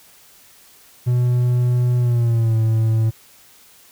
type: tone with pitch glide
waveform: triangle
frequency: 123.1 to 111.59 Hz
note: B2 to A2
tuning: -5 to +25 cents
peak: -12 dBFS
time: 1.06-3.11 s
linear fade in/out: 20 ms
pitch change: -170 cents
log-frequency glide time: 1.98-2.55 s
effects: white hiss -49 dBFS RMS until 3.91 s